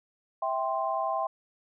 sine chord, C major, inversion first, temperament just, 654.1 / 784.9 / 1046.5 Hz, E5 / G5 / C6, -14 / +2 / 0 cents, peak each -31 dBFS, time 0.42-1.27 s, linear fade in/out 5 ms, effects none

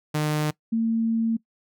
sawtooth / sine tone pair in turn, 151.7 / 226.6 Hz, D#3 / A#3, -44 / -49 cents, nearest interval perfect fifth, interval 695 cents, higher second, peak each -18 / -20 dBFS, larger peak first, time 0.14-0.51 / 0.72-1.37 s, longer second, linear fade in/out 10 ms, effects noise-tail reverb RT60 0.1 s tail -21 dB re dry

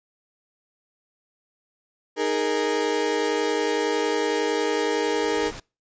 35% pulse chord, D# suspended fourth, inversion none, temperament equal, 311.1 / 415.3 / 466.2 Hz, D#4 / G#4 / A#4, 0 / 0 / 0 cents, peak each -27 / -24 / -23 dBFS, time 2.16-5.52 s, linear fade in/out 50 ms
pink noise with exponential growth, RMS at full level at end -36 dBFS, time 4.58-5.6 s, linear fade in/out 5 ms, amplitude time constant 220 ms
effects noise-tail reverb RT60 0.3 s tail -25 dB re dry + resampled to 16000 Hz

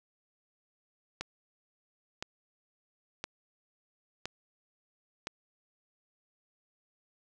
click train, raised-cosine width 0.2 ms, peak -18 dBFS, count 5, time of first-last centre 1.21-5.271 s, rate 0.985 Hz, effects none

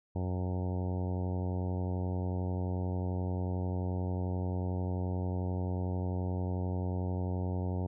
harmonic tone, 91.3 Hz, F#2, 23 cents flat, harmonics 1 / 2 / 3 / 4 / 5 / 6 / 7 / 8 / 9 / 10, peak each -32 / -38 / -42 / -44 / -46 / -48 / -49 / -50 / -51 / -52 dBFS, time 0.15-7.87 s, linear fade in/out 10 ms, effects none

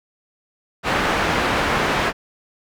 white low-pass noise, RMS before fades -20 dBFS, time 0.83-2.13 s, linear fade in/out 50 ms, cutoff 1700 Hz, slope 12 dB/octave, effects none

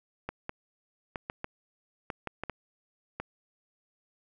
clicks, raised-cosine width 0.5 ms, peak -19 dBFS, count 10, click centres 0.29 / 0.494 / 1.158 / 1.299 / 1.444 / 2.102 / 2.273 / 2.436 / 2.497 / 3.2 s, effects none

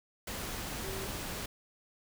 sine tone in noise, 385.3 Hz, G4, 30 cents flat, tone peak -41 dBFS, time 0.84-1.07 s, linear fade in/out 5 ms, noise pink, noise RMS -39 dBFS, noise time 0.27-1.46 s, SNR -5 dB, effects none

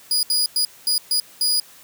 sawtooth tone bursts at uneven times, 4908 Hz, D#8, 25 cents flat, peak -14 dBFS, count 6, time 0.11-0.23 / 0.3-0.46 / 0.56-0.65 / 0.87-0.98 / 1.11-1.2 / 1.41-1.6 s, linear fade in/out 2 ms, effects white hiss -47 dBFS RMS until 1.83 s + high-pass 80 Hz 12 dB/octave

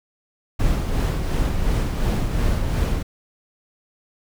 brown noise with tremolo, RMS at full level -19 dBFS, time 0.59-3.03 s, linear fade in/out 10 ms, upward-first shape sine, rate 2.8 Hz, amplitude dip 40%, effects none

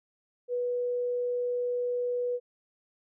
sine tone, 489.8 Hz, B4, 14 cents flat, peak -27 dBFS, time 0.48-2.4 s, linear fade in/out 50 ms, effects none

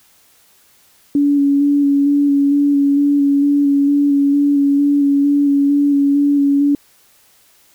sine tone with vibrato, 283.8 Hz, C#4, 41 cents sharp, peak -10 dBFS, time 1.15-6.75 s, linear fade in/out 2 ms, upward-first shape square, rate 2.2 Hz, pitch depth 15 cents each way, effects white hiss -52 dBFS RMS until 7.74 s

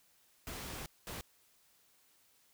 pink noise bursts at uneven times, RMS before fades -44 dBFS, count 2, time 0.47-0.86 / 1.07-1.21 s, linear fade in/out 0 ms, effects white hiss -69 dBFS RMS until 2.53 s

